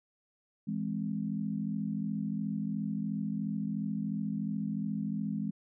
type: chord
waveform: sine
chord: E augmented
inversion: none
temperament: equal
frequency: 164.81 / 207.7 / 261.6 Hz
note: E3 / G#3 / B#3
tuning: 0 / 0 / 0 cents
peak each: -37 / -33 / -39 dBFS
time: 0.67-5.51 s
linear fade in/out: 10 ms
effects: none